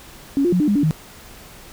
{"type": "tone with pitch steps", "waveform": "sine", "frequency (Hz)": [277.3, 350.8, 179.9, 299.3, 205, 288.3, 156.5], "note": ["C#4", "F4", "F#3", "D4", "G#3", "D4", "D#3"], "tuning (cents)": [1, 8, -48, 33, -22, -32, 10], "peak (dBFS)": -14, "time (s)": [0.37, 0.909], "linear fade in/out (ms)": 0, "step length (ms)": 77, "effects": ["pink hiss -42 dBFS RMS until 1.72 s"]}